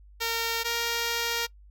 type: tone pair in turn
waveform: 5% pulse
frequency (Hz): 460 / 467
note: A#4 / A#4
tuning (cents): -23 / +3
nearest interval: unison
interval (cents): 26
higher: second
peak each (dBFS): -15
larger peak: neither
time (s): 0.2-0.64 / 0.64-1.47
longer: second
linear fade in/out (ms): 20
effects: noise-tail reverb RT60 0.1 s tail -22 dB re dry + added 50 Hz sine -49 dBFS peak until 1.7 s